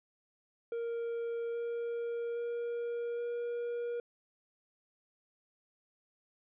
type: tone with pitch steps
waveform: triangle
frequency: 466.2 / 469.4 / 472.7 / 476 Hz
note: A#4 / A#4 / A#4 / A#4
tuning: 0 / +12 / +24 / +36 cents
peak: -32 dBFS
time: 0.72-4 s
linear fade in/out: 2 ms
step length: 820 ms
effects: resampled to 8000 Hz